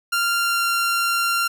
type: tone with pitch glide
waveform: sawtooth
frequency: 1390 to 1381.2 Hz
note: F6 to F6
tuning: -9 to -20 cents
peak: -15 dBFS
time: 0.12-1.48 s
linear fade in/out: 10 ms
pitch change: -11 cents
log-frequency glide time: 0.37-0.65 s
effects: 9-bit